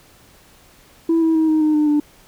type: tone with pitch steps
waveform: sine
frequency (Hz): 329.6 / 323.8 / 318 / 312.4 / 306.8 / 301.4 / 296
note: E4 / E4 / D#4 / D#4 / D#4 / D4 / D4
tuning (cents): 0 / -31 / +38 / +7 / -24 / +45 / +14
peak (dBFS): -11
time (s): 1.09-2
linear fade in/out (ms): 5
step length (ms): 130
effects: tanh soft clip ceiling -11 dBFS + pink hiss -50 dBFS RMS until 2.27 s